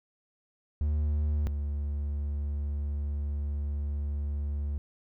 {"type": "tone pair in turn", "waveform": "triangle", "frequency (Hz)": [74.7, 72.36], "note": ["D2", "D2"], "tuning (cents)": [30, -25], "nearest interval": "minor second", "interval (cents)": 55, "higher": "first", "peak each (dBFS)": [-23, -27], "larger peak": "first", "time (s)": [[0.81, 1.47], [1.47, 4.78]], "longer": "second", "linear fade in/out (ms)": 0, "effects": []}